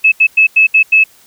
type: tone bursts at uneven times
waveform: sine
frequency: 2598 Hz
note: E7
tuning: 26 cents flat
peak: -4 dBFS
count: 6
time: 0.04-0.12 / 0.2-0.27 / 0.37-0.47 / 0.56-0.67 / 0.74-0.83 / 0.92-1.04 s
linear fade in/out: 10 ms
effects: white hiss -46 dBFS RMS until 1.26 s